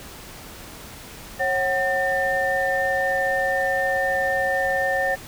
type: tone cluster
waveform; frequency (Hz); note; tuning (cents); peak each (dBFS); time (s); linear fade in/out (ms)
sine; 544 / 750 / 1801; C#5 / F#5 / A6; -33 / +23 / +40; -24 / -25 / -23; 1.39-5.16; 20
effects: pink hiss -40 dBFS RMS until 5.27 s